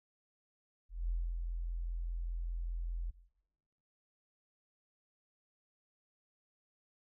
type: tone with ADSR envelope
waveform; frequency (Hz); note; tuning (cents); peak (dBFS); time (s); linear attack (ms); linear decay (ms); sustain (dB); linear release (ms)
sine; 42.49; F1; -47; -31; 0.89-3.11; 200; 250; -4; 14
effects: noise-tail reverb RT60 0.9 s tail -18 dB re dry